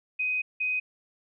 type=tone bursts at uneven times; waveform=sine; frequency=2507 Hz; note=D#7; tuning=12 cents sharp; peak=-25 dBFS; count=2; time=0.19-0.42 / 0.6-0.8 s; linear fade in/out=10 ms; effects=none